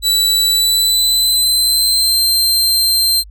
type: tone with pitch glide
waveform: sawtooth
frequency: 3951 to 4143 Hz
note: B7 to C8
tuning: 0 to -18 cents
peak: -8 dBFS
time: 0.02-3.24 s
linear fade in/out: 50 ms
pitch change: +82 cents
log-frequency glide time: 0.49-2.23 s
effects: added 50 Hz sine -34 dBFS peak until 3.3 s